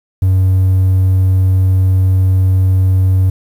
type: tone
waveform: triangle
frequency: 94 Hz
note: F#2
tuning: 28 cents sharp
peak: -5 dBFS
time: 0.22-3.3 s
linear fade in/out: 5 ms
effects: tanh soft clip ceiling -1 dBFS + 7-bit